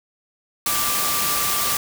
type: tone in noise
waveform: sine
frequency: 1174.7 Hz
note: D6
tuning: in tune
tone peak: -27 dBFS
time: 0.66-1.77 s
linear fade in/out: 2 ms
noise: white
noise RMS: -22 dBFS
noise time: 0.66-1.77 s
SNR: -8 dB
effects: none